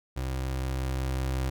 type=tone with level ramp; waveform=30% pulse; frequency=65.4 Hz; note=C2; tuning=in tune; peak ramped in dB=-27 to -24 dBFS; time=0.16-1.5 s; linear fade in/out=10 ms; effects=none